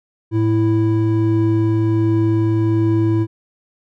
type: tone pair together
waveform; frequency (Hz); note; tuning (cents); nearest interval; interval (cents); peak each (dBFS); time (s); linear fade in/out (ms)
triangle; 109.42 / 329.6; A2 / E4; -9 / 0; octave + perfect fifth; 1909; -14; 0.31-3.27; 50
effects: none